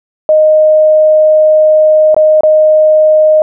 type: tone with dropouts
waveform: sine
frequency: 619 Hz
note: D#5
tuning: 9 cents flat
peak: -3 dBFS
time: 0.29-3.42 s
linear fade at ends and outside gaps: 1 ms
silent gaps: 2.145-2.165 / 2.408-2.434 s
effects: none